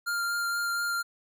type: tone with vibrato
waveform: square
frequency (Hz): 1396.9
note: F6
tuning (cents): 0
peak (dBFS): -28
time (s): 0.06-1.03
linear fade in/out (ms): 20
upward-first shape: triangle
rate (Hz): 4.2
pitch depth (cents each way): 12
effects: none